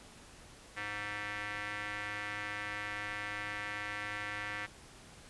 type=tone with band-pass filter; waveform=square; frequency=103.83 Hz; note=G#2; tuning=in tune; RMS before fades=-40 dBFS; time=0.76-4.67 s; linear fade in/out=20 ms; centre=1900 Hz; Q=3; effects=pink hiss -55 dBFS RMS until 5.29 s + resampled to 24000 Hz